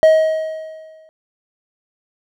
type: tone with exponential decay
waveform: triangle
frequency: 633 Hz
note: D#5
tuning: 30 cents sharp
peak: -3 dBFS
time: 0.03-1.09 s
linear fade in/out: 0 ms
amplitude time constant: 230 ms
effects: none